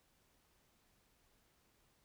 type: silence
effects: pink hiss -74 dBFS RMS until 2.04 s